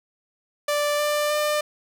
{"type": "tone with pitch steps", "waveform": "sawtooth", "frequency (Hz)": [587.3, 593.1, 598.9], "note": ["D5", "D5", "D5"], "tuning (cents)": [0, 17, 34], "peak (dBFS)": -17, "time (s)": [0.68, 1.61], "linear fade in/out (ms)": 5, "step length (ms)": 310, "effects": []}